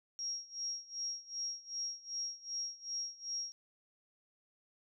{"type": "tone with tremolo", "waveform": "sine", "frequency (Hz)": 5600, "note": "F8", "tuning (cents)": 4, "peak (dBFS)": -35, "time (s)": [0.19, 3.52], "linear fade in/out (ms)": 0, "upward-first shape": "sine", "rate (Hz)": 2.6, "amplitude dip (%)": 90, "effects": []}